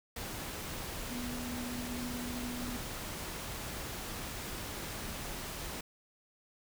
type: tone in noise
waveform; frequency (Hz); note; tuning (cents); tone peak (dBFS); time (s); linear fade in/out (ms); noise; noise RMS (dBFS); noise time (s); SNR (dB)
sine; 244.6; B3; -16; -39; 1.1-2.77; 5; pink; -41; 0.16-5.81; -1
effects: none